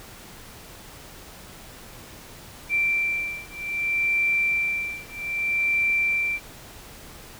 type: beating tone pair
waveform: sine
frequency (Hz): 2349 / 2349.63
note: D7 / D7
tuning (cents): 0 / 0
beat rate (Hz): 0.63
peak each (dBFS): -25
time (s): 2.69-6.4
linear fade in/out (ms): 50
effects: pink hiss -44 dBFS RMS until 7.39 s